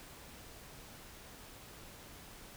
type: silence
effects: pink hiss -53 dBFS RMS until 2.56 s